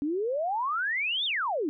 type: exponential two-way sweep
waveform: sine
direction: up then down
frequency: 277.2 to 3729 to 277.2 Hz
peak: -26 dBFS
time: 0.02-1.69 s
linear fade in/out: 0 ms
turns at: 1.25 s
effects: none